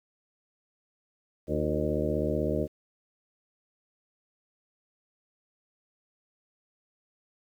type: harmonic tone with a mistuned harmonic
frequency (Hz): 76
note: D#2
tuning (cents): -40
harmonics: 1 / 2 / 3 / 4 / 5 / 6 / 7 / 8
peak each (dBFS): -34 / -34 / -34 / -34 / -34 / -34 / -34 / -34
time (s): 1.47-2.68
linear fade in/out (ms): 50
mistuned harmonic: 5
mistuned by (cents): -68
effects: 10-bit